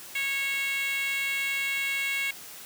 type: tone with high-pass filter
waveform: 10% pulse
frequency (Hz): 550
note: C#5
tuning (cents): -14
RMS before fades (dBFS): -29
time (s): 0.15-2.31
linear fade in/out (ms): 5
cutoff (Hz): 2200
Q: 4
effects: white hiss -44 dBFS RMS until 2.65 s + high-pass 100 Hz 12 dB/octave